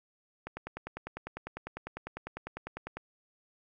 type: click train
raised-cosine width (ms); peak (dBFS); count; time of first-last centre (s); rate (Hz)
0.5; -24; 26; 0.47-2.97; 10
effects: none